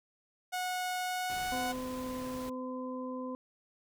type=tone with pitch glide; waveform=sawtooth; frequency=731 to 737.4 Hz; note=F#5 to F#5; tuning=-21 to -6 cents; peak=-29 dBFS; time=0.52-1.73 s; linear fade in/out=20 ms; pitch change=+15 cents; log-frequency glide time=1.02-1.52 s
type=noise; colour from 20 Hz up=pink; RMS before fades=-47 dBFS; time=1.29-2.5 s; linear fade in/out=10 ms
type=harmonic tone; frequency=255.4 Hz; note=C4; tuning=42 cents flat; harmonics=1 / 2 / 4; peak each=-38 / -41 / -44 dBFS; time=1.52-3.35 s; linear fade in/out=0 ms
effects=none